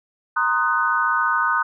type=chord; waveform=sine; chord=C half-diminished seventh; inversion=third; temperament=equal with one note detuned; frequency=932.3 / 1046.5 / 1244.5 / 1497.2 Hz; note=Bb5 / C6 / Eb6 / Gb6; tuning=0 / 0 / 0 / +20 cents; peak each=-25 / -26 / -21 / -21 dBFS; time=0.36-1.63 s; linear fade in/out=10 ms; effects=none